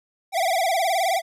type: tone with vibrato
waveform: square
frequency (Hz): 716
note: F5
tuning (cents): +43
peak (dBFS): -20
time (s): 0.32-1.22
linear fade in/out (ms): 50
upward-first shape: sine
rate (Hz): 19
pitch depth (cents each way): 160
effects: resampled to 32000 Hz